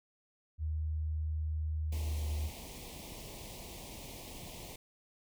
sine tone with pitch glide, 77.78 to 75.65 Hz, D#2 to D#2, 0 to -48 cents, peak -32 dBFS, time 0.58-2.51 s, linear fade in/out 50 ms, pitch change -48 cents, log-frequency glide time 1.86-2.19 s
pink band-stop noise, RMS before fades -47 dBFS, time 1.92-4.76 s, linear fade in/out 5 ms, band 1000 to 2100 Hz, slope 48 dB/octave
effects none

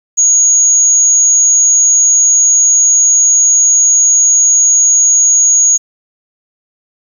sine tone, 6670 Hz, G#8, 7 cents sharp, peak -5 dBFS, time 0.17-5.78 s, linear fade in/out 20 ms, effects 7-bit

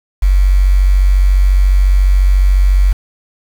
sine tone with quantisation, 47.11 Hz, F#1, 32 cents sharp, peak -6 dBFS, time 0.22-2.93 s, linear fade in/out 10 ms, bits 5, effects none

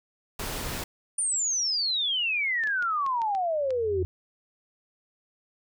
pink noise, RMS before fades -33 dBFS, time 0.39-0.84 s, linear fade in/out 5 ms
sine exponential sweep, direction down, 9397 to 360 Hz, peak -24 dBFS, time 1.18-4.03 s, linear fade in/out 5 ms
clicks, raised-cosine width 0.2 ms, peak -25 dBFS, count 7, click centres 2.637 / 2.673 / 2.825 / 3.064 / 3.218 / 3.35 / 3.706 s
sine tone with exponential growth, 87.5 Hz, F2, 4 cents sharp, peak -26 dBFS, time 3.54-4.05 s, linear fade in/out 0 ms, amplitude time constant 110 ms
effects none

